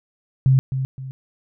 sine tone with echo, 132.4 Hz, C3, 21 cents sharp, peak -11 dBFS, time 0.46-0.59 s, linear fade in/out 0 ms, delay 260 ms, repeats 2, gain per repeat -9 dB, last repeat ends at 1.11 s, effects none

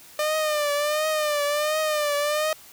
sawtooth tone with vibrato, 601 Hz, D5, 40 cents sharp, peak -18 dBFS, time 0.19-2.53 s, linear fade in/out 2 ms, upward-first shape triangle, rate 1.4 Hz, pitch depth 77 cents each way, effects white hiss -48 dBFS RMS until 2.72 s

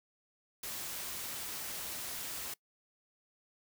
white noise, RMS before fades -41 dBFS, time 0.63-2.54 s, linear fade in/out 5 ms, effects noise-tail reverb RT60 0.1 s tail -23 dB re dry

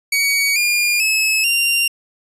sawtooth tone with pitch steps, 2253 / 2415 / 2588 / 2774 Hz, C#7 / D7 / E7 / F7, +28 / +48 / -32 / -12 cents, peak -11 dBFS, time 0.12-1.88 s, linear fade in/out 5 ms, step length 440 ms, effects resampled to 32000 Hz

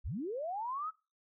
sine linear sweep, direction up, 31.2 to 1318.5 Hz, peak -35 dBFS, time 0.04-0.91 s, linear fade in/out 20 ms, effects noise-tail reverb RT60 0.3 s tail -22 dB re dry

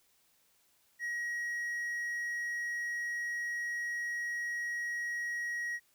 triangle tone, 1900 Hz, A#6, 33 cents sharp, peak -32 dBFS, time 0.99-5.8 s, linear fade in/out 50 ms, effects white hiss -70 dBFS RMS until 5.94 s

